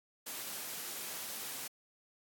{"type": "high-pass noise", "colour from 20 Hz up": "white", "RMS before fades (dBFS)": -42, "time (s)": [0.26, 1.68], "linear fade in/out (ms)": 10, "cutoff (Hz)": 150, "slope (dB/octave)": 12, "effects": ["AAC 64 kbps"]}